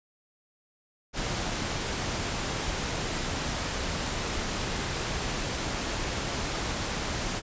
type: noise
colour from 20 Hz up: pink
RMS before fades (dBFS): -31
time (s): 1.13-7.42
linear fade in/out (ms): 50
effects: resampled to 16000 Hz